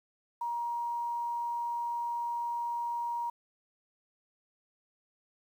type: tone with quantisation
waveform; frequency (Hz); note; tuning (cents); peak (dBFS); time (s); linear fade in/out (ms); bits
sine; 946; A#5; +25; -31; 0.41-3.3; 5; 10
effects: none